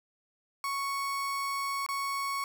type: tone with dropouts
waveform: 35% pulse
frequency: 1108.7 Hz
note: C#6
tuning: in tune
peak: -29 dBFS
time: 0.64-2.44 s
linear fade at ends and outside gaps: 1 ms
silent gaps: 1.864-1.888 s
effects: none